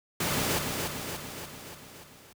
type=noise with echo; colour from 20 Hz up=pink; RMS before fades=-28 dBFS; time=0.2-0.59 s; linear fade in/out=5 ms; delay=290 ms; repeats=6; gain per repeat=-4 dB; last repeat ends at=2.33 s; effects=high-pass 80 Hz 12 dB/octave